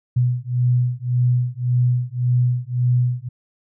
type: beating tone pair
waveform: sine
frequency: 122.8 / 124.6 Hz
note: B2 / B2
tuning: -9 / +16 cents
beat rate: 1.8 Hz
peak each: -19 / -19 dBFS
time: 0.16-3.29 s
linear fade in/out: 10 ms
effects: none